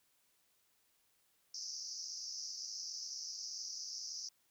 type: band-pass noise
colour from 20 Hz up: pink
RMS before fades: -45 dBFS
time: 1.54-4.29 s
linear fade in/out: 5 ms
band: 4900 to 6100 Hz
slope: 96 dB/octave
effects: white hiss -75 dBFS RMS until 4.5 s